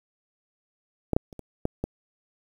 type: clicks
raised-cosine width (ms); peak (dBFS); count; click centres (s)
2; -10 / -6 / -30 / -25 / -11 / -14; 6; 1.133 / 1.165 / 1.328 / 1.393 / 1.654 / 1.84
effects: 8-bit